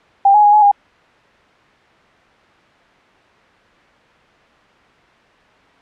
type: tone with pitch steps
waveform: sine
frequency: 794 / 838 / 825 / 845 / 812 Hz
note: G5 / G#5 / G#5 / G#5 / G#5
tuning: +22 / +15 / -12 / +30 / -39 cents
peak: -6 dBFS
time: 0.25-0.715 s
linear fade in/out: 5 ms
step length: 93 ms
effects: white hiss -49 dBFS RMS until 5.81 s + low-pass 2000 Hz 12 dB/octave